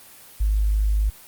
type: tone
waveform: sine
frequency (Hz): 51.91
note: G#1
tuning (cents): 0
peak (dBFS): -17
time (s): 0.4-1.1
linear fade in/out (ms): 10
effects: white hiss -46 dBFS RMS until 1.27 s + Opus 24 kbps